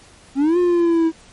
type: linear two-way sweep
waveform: triangle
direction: up then down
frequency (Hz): 262.7 to 357.7 to 322.3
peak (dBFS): -11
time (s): 0.35-1.12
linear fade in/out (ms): 50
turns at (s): 0.58
effects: pink hiss -47 dBFS RMS until 1.32 s + MP3 48 kbps